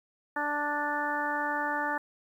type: harmonic tone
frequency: 293.7 Hz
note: D4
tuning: in tune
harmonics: 1 / 2 / 3 / 4 / 5 / 6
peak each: -38 / -38 / -32 / -37 / -35 / -34 dBFS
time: 0.36-1.98 s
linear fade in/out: 5 ms
effects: 10-bit